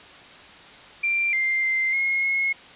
sine tone with pitch steps, 2365 / 2097 / 2085 / 2157 / 2169 Hz, D7 / C7 / C7 / C#7 / C#7, +12 / +3 / -7 / -48 / -38 cents, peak -20 dBFS, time 1.03-2.53 s, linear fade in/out 10 ms, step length 300 ms, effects white hiss -45 dBFS RMS until 2.75 s + resampled to 8000 Hz

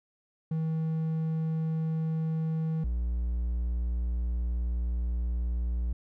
triangle tone pair in turn, 160 / 59.43 Hz, D#3 / A#1, +49 / +34 cents, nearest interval octave + perfect fourth, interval 1715 cents, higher first, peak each -25 dBFS, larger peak neither, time 0.51-2.84 / 2.84-5.93 s, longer second, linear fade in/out 5 ms, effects none

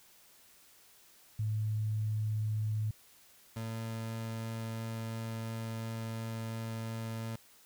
sine / 30% pulse tone pair in turn, 107.7 / 112.86 Hz, A2 / A2, -37 / +44 cents, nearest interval minor second, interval 81 cents, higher second, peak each -30 / -34 dBFS, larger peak first, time 1.39-2.91 / 3.56-7.36 s, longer second, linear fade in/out 5 ms, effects white hiss -61 dBFS RMS until 7.65 s

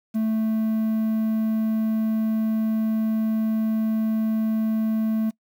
triangle tone with quantisation, 220 Hz, A3, in tune, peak -18 dBFS, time 0.14-5.31 s, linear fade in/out 20 ms, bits 8, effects noise-tail reverb RT60 0.1 s tail -23 dB re dry

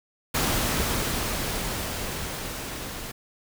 pink noise with level ramp, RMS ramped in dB -24 to -36 dBFS, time 0.34-3.12 s, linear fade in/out 10 ms, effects none

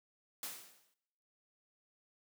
white noise with exponential decay, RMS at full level -40 dBFS, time 0.43-0.94 s, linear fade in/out 1 ms, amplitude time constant 110 ms, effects noise-tail reverb RT60 1.0 s tail -24 dB re dry + high-pass 200 Hz 12 dB/octave

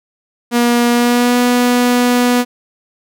sawtooth tone with pitch glide, 239.1 to 245.1 Hz, A#3 to B3, +44 to -13 cents, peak -6 dBFS, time 0.51-2.45 s, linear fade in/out 50 ms, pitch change +43 cents, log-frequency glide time 0.91-1.38 s, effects none

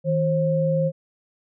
sine tone pair together, 160 / 533.5 Hz, D#3 / C5, +49 / +34 cents, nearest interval octave + major sixth, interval 2085 cents, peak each -21 dBFS, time 0.04-0.92 s, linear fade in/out 50 ms, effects none

